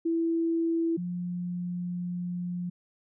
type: tone pair in turn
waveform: sine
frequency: 331.2 / 177.08 Hz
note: E4 / F3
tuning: +8 / +24 cents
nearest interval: major seventh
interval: 1084 cents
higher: first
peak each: -24 / -30 dBFS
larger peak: first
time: 0.05-0.97 / 0.97-2.7 s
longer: second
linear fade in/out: 10 ms
effects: none